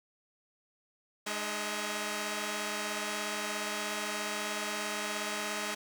5% pulse tone cluster, 208.7 / 303.7 / 643 Hz, G#3 / D#4 / E5, +9 / -42 / -43 cents, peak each -25 / -29 / -27 dBFS, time 1.26-5.75 s, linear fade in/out 10 ms, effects none

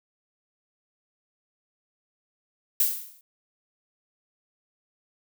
violet noise with exponential decay, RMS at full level -19 dBFS, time 2.8-3.21 s, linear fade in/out 1 ms, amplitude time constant 89 ms, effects none

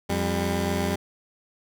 15% pulse tone pair together, 88.07 / 199.9 Hz, F2 / G3, +15 / +34 cents, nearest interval octave + major second, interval 1419 cents, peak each -20 dBFS, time 0.09-0.96 s, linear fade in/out 10 ms, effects none

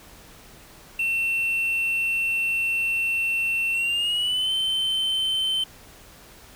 triangle tone with pitch glide, 2700 to 3084 Hz, E7 to G7, +41 to -29 cents, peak -20 dBFS, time 0.99-5.64 s, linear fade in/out 5 ms, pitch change +230 cents, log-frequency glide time 3.73-4.52 s, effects pink hiss -48 dBFS RMS until 6.55 s

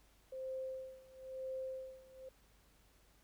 sine tone with tremolo, 523.3 Hz, C5, in tune, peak -39 dBFS, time 0.32-2.29 s, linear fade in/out 5 ms, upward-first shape sine, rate 1 Hz, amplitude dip 90%, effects added 50 Hz sine -70 dBFS peak until 3.23 s + pink hiss -70 dBFS RMS until 3.23 s

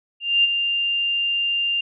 sine tone with ADSR envelope, 2794 Hz, F7, in tune, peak -12 dBFS, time 0.2-1.81 s, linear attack 240 ms, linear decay 22 ms, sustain -7 dB, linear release 6 ms, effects none

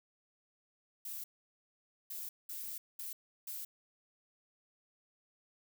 violet noise bursts at uneven times, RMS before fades -43 dBFS, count 5, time 1.05-1.24 / 2.1-2.29 / 2.49-2.78 / 2.99-3.13 / 3.47-3.65 s, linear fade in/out 5 ms, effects none

